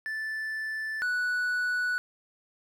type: tone pair in turn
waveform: triangle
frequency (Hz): 1757 / 1477.5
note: A6 / F#6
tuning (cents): -3 / -3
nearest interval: minor third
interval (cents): 300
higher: first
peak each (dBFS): -29 / -24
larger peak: second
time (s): 0.06-1.02 / 1.02-1.98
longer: neither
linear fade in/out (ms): 0
effects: none